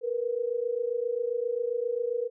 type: tone pair together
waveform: sine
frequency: 462.4 / 489.9 Hz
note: A#4 / B4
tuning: -14 / -14 cents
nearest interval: minor second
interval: 100 cents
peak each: -30 / -29 dBFS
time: 0.01-2.3 s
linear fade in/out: 50 ms
effects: none